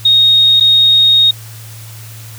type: tone with dropouts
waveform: sine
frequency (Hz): 3729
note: A#7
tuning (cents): 0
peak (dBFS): -5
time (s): 0.05-1.31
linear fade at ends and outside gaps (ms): 5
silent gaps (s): 0.6-0.607
effects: added 111 Hz sine -30 dBFS peak until 2.38 s + white hiss -36 dBFS RMS until 2.38 s